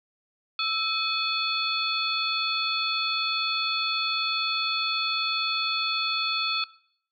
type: tone cluster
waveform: sine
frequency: 1321 / 2531 / 3459 / 4372 Hz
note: E6 / D#7 / A7 / C#8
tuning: +3 / +29 / -30 / -25 cents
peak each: -30 dBFS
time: 0.59-6.64 s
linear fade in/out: 2 ms
effects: noise-tail reverb RT60 0.6 s tail -19 dB re dry